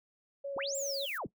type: tone with vibrato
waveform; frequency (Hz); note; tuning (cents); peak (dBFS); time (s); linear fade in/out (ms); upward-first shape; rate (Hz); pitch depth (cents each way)
sine; 554.4; C#5; 0; -35; 0.44-1.06; 10; square; 5.3; 13
type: linear two-way sweep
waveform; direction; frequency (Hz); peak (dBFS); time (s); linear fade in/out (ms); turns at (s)
sine; up then down; 37.85 to 7610 to 37.85; -35; 0.56-1.27; 10; 0.76
type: noise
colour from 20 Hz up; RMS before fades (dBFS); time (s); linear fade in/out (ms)
violet; -48; 0.75-1.18; 2
effects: noise-tail reverb RT60 0.1 s tail -19 dB re dry